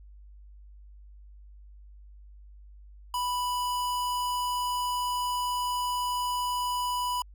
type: tone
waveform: square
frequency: 987.8 Hz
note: B5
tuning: in tune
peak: -28 dBFS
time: 3.14-7.22 s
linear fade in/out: 2 ms
effects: added 50 Hz sine -47 dBFS peak until 7.34 s